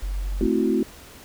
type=tone; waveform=sine; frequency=46.65 Hz; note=F#1; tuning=15 cents sharp; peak=-24 dBFS; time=0.02-0.47 s; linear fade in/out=10 ms
type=chord; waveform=sine; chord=F# half-diminished seventh; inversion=first; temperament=equal; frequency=220 / 261.6 / 329.6 / 370 Hz; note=A3 / C4 / E4 / F#4; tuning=0 / 0 / 0 / 0 cents; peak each=-24 dBFS; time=0.41-0.83 s; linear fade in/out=2 ms
effects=pink hiss -45 dBFS RMS until 1.24 s